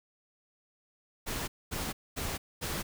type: noise bursts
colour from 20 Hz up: pink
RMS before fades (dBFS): -35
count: 4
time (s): 1.26-2.83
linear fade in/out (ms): 20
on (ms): 220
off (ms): 230
effects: none